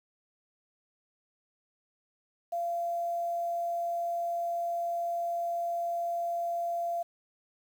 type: tone with quantisation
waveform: sine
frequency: 687 Hz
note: F5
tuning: 29 cents flat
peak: -29 dBFS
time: 2.52-7.03 s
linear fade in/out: 10 ms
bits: 9
effects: none